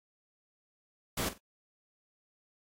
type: noise with echo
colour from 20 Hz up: pink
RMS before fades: -34 dBFS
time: 1.17-1.29 s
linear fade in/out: 5 ms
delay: 46 ms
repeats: 2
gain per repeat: -13 dB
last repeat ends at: 1.382 s
effects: AAC 48 kbps